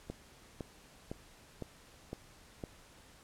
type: click train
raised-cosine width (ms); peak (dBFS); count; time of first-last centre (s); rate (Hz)
2; -26; 6; 0.1-2.638; 1.97
effects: pink hiss -59 dBFS RMS until 3.23 s + low-pass 11000 Hz 12 dB/octave